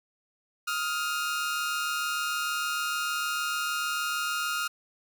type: tone pair together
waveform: sawtooth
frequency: 1257 / 1403.6 Hz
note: D#6 / F6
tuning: +17 / +8 cents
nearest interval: major second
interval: 191 cents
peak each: -29 / -26 dBFS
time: 0.67-4.68 s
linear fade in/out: 10 ms
effects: none